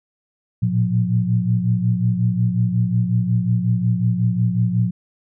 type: tone cluster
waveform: sine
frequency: 113.4 / 118.9 / 178.7 Hz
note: A#2 / A#2 / F3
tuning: -47 / +35 / +40 cents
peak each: -20 dBFS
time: 0.62-4.91 s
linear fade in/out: 10 ms
effects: none